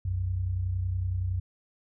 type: tone pair together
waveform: sine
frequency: 61.74 / 92.51 Hz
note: B1 / F#2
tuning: 0 / 0 cents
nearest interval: perfect fifth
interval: 700 cents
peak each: -34 / -27 dBFS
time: 0.05-1.4 s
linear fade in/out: 5 ms
effects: none